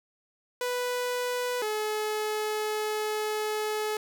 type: tone pair in turn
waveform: sawtooth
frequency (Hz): 493.9 / 427.5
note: B4 / A4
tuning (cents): 0 / -50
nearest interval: major second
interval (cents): 250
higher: first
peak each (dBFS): -24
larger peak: neither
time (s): 0.61-1.62 / 1.62-3.97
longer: second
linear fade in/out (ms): 2
effects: none